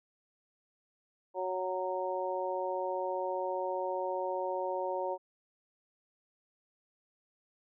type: harmonic tone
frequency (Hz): 185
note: F#3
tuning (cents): 0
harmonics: 2 / 3 / 4 / 5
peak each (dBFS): -38 / -35 / -40 / -37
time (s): 1.34-5.18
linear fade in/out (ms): 50
effects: none